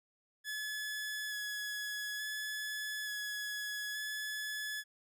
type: tone with vibrato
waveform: sawtooth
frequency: 1700 Hz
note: G#6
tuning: 40 cents sharp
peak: -34 dBFS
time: 0.44-4.84 s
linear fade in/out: 50 ms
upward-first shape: square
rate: 0.57 Hz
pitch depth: 12 cents each way
effects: none